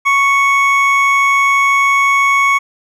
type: tone pair together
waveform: triangle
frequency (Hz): 1108.7 / 2217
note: C#6 / C#7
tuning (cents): 0 / 0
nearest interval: octave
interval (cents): 1200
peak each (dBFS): -10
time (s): 0.05-2.59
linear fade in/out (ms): 20
effects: none